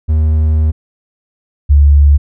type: tone pair in turn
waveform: triangle / sine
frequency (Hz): 77.78 / 71.87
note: D#2 / D2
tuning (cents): 0 / -37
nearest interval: minor second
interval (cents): 137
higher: first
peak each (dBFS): -6 / -3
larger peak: second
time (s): 0.08-0.72 / 1.69-2.18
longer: first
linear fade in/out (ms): 20
effects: none